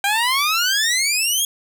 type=exponential sweep; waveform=15% pulse; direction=up; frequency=784 to 3351 Hz; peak=-10 dBFS; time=0.04-1.45 s; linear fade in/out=2 ms; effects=none